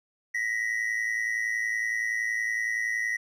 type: tone pair together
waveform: triangle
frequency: 1882.3 / 1993 Hz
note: A#6 / B6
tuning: +16 / +15 cents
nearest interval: minor second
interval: 99 cents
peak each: -27 / -28 dBFS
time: 0.34-3.17 s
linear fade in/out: 10 ms
effects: resampled to 32000 Hz